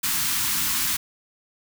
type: band-stop noise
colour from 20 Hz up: white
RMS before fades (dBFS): -24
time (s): 0.03-0.97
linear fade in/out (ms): 10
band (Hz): 320 to 910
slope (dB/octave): 48
effects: none